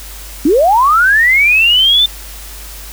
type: linear sweep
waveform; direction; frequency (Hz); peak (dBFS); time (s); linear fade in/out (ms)
sine; up; 261.6 to 3593; -6; 0.45-2.06; 5
effects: added 50 Hz sine -30 dBFS peak until 2.92 s + white hiss -32 dBFS RMS until 2.92 s